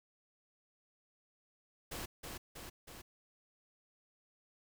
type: noise with echo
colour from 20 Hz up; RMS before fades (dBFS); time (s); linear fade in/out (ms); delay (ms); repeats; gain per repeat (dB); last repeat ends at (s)
pink; -43; 1.91-2.06; 10; 320; 3; -3; 3.02
effects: none